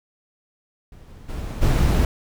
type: noise with level steps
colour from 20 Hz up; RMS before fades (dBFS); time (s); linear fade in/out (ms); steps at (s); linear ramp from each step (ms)
brown; -44 / -42 / -29 / -17; 0.92-2.05; 2; 1.08 / 1.28 / 1.61; 20
effects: none